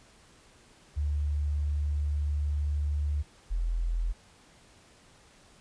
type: tone pair in turn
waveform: sine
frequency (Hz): 73.42 / 42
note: D2 / E1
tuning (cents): 0 / +33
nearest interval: minor seventh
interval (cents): 967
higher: first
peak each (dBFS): -26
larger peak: neither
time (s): 0.96-3.23 / 3.5-4.13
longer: first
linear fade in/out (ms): 20
effects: pink hiss -58 dBFS RMS until 5.6 s + resampled to 22050 Hz